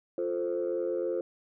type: chord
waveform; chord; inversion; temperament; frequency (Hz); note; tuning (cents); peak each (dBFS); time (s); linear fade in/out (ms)
sine; F major; none; equal with one note detuned; 350.6 / 440 / 523.3; F4 / A4 / C5; +7 / 0 / 0; -31 / -33 / -31; 0.18-1.21; 2
effects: tanh soft clip ceiling -22 dBFS